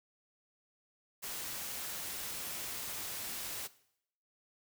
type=noise; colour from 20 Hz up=white; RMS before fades=-41 dBFS; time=1.22-3.68 s; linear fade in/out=20 ms; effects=noise-tail reverb RT60 0.7 s tail -18 dB re dry